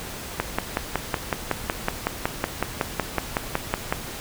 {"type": "click train", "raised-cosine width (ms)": 0.5, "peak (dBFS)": -6, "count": 20, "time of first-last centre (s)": [0.4, 3.925], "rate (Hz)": 5.39, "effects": ["pink hiss -35 dBFS RMS until 4.2 s"]}